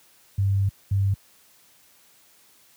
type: tone bursts at uneven times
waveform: sine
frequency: 98.4 Hz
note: G2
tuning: 7 cents sharp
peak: -18 dBFS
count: 2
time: 0.38-0.69 / 0.91-1.14 s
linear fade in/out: 5 ms
effects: white hiss -57 dBFS RMS until 2.76 s + high-pass 60 Hz 12 dB/octave